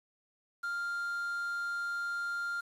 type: tone with quantisation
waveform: triangle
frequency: 1396.9 Hz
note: F6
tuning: in tune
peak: -31 dBFS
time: 0.63-2.61 s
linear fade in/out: 10 ms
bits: 9
effects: resampled to 32000 Hz